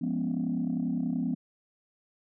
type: chord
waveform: sine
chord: C# dominant seventh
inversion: first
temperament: equal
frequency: 174.61 / 207.7 / 246.9 / 277.2 Hz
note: E#3 / G#3 / B3 / C#4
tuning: 0 / 0 / 0 / 0 cents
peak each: -32 / -34 / -29 / -34 dBFS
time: 0.01-1.35 s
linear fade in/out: 10 ms
effects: tanh soft clip ceiling -21 dBFS